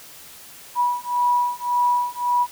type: beating tone pair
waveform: sine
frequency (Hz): 974 / 975.8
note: B5 / B5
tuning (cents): -24 / -21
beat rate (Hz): 1.8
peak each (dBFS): -21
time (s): 0.75-2.47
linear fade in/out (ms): 50
effects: white hiss -43 dBFS RMS until 2.51 s